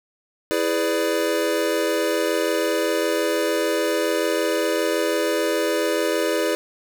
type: chord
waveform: square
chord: E dominant seventh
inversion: none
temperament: equal with one note detuned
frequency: 329.6 / 415.3 / 500.5 / 587.3 Hz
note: E4 / G#4 / B4 / D5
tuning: 0 / 0 / +23 / 0 cents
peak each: -26 dBFS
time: 0.51-6.55 s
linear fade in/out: 0 ms
effects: none